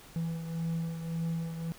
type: beating tone pair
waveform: triangle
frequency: 165 / 166.8 Hz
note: E3 / E3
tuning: +2 / +21 cents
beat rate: 1.8 Hz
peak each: -30 / -38 dBFS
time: 0.16-1.72 s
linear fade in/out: 0 ms
effects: pink hiss -53 dBFS RMS until 1.78 s